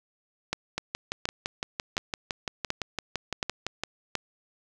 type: two click trains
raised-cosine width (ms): 0.2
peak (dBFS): -12 / -10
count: 19 / 6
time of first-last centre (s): 0.78-3.836 / 0.53-4.153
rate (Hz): 5.89 / 1.38
effects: none